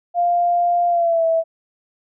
sine tone with pitch glide, 698.5 to 655.5 Hz, F5 to E5, 0 to -10 cents, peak -14 dBFS, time 0.14-1.44 s, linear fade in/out 50 ms, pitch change -110 cents, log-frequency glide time 0.88-1.25 s, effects none

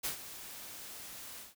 white noise with ADSR envelope, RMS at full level -34 dBFS, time 0.03-1.55 s, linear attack 20 ms, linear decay 110 ms, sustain -13 dB, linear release 160 ms, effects none

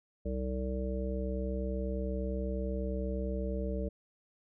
harmonic tone, 64.2 Hz, C2, 32 cents flat, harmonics 1 / 3 / 5 / 7 / 9, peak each -34 / -38 / -43 / -40 / -41 dBFS, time 0.25-3.89 s, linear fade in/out 10 ms, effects none

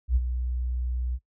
sine tone with ADSR envelope, 61.7 Hz, B1, 1 cent flat, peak -17 dBFS, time 0.08-1.19 s, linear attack 77 ms, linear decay 36 ms, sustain -9 dB, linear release 47 ms, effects noise-tail reverb RT60 0.1 s tail -18 dB re dry

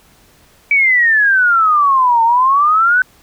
sine exponential two-way sweep, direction down then up, 2305 to 901 to 1527 Hz, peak -8 dBFS, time 0.71-3.02 s, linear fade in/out 2 ms, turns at 2.23 s, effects pink hiss -49 dBFS RMS until 3.22 s

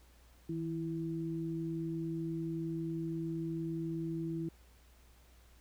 sine tone pair together, 161.13 / 329.6 Hz, E3 / E4, -39 / 0 cents, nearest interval octave, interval 1239 cents, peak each -38 / -37 dBFS, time 0.49-4.49 s, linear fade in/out 5 ms, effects added 60 Hz sine -60 dBFS peak until 5.6 s + pink hiss -66 dBFS RMS until 5.6 s

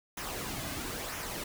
pink noise with flanger, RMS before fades -38 dBFS, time 0.17-1.44 s, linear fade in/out 5 ms, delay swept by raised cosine 0.23 to 2.23 ms, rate 1 Hz, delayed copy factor -0.5, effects none

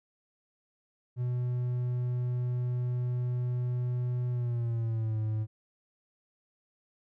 triangle tone with pitch glide, 123.47 to 108.74 Hz, B2 to A2, 0 to -20 cents, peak -26 dBFS, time 1.16-5.47 s, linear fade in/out 50 ms, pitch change -220 cents, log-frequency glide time 4.3-5.19 s, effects none

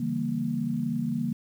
sine chord, C# diminished seventh, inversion none, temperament equal with one note detuned, 140.77 / 164.81 / 196 / 233.1 Hz, C#3 / E3 / G3 / Bb3, +27 / 0 / 0 / 0 cents, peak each -34 / -33 / -34 / -28 dBFS, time 0-1.33 s, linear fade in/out 5 ms, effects 9-bit

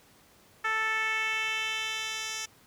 10% pulse tone with band-pass filter sweep, 440 Hz, A4, in tune, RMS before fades -31 dBFS, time 0.64-2.46 s, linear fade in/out 10 ms, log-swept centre 1600 to 5100 Hz, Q 2, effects pink hiss -59 dBFS RMS until 2.66 s + high-pass 60 Hz 12 dB/octave

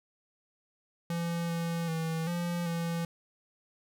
square tone with pitch steps, 169.6 / 168.1 / 162.3 / 173.1 / 168.3 Hz, E3 / E3 / E3 / F3 / E3, +50 / +34 / -27 / -15 / +36 cents, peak -31 dBFS, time 1.1-3.05 s, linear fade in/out 2 ms, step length 390 ms, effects none

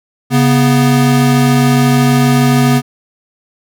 square tone pair together, 138 / 245.6 Hz, C#3 / B3, -7 / -9 cents, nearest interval minor seventh, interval 998 cents, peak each -11 dBFS, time 0.3-2.82 s, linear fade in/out 50 ms, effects none

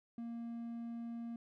triangle tone, 233.1 Hz, A#3, in tune, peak -39 dBFS, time 0.18-1.36 s, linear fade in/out 2 ms, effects none

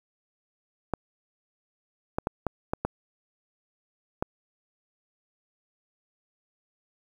clicks, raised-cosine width 1 ms, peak -12 dBFS, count 7, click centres 0.937 / 2.185 / 2.271 / 2.467 / 2.735 / 2.85 / 4.225 s, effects 8-bit

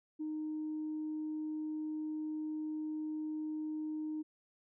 sine tone, 308.7 Hz, D#4, 14 cents flat, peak -35 dBFS, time 0.19-4.23 s, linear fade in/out 20 ms, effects tanh soft clip ceiling -32 dBFS

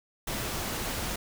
pink noise, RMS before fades -33 dBFS, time 0.27-1.16 s, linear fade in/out 5 ms, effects none

